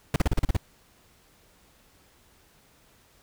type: noise bursts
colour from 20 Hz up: brown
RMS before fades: -20 dBFS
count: 8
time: 0.14-0.566 s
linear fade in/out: 2 ms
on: 20 ms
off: 38 ms
effects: pink hiss -60 dBFS RMS until 3.22 s